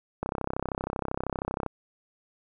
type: click train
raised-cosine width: 1 ms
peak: -15 dBFS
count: 48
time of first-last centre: 0.23-1.663 s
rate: 32.8 Hz
effects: none